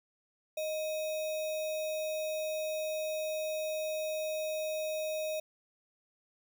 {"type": "tone with sample-and-hold", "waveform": "sine", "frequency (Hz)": 622.3, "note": "D#5", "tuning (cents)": 0, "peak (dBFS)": -32, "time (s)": [0.57, 5.4], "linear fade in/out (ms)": 5, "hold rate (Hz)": 3150, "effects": []}